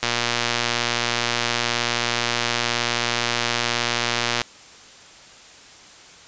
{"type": "click train", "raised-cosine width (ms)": 0.2, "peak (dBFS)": -3, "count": 523, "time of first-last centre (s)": [0.03, 4.417], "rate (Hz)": 119, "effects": ["white hiss -45 dBFS RMS until 6.27 s", "resampled to 16000 Hz"]}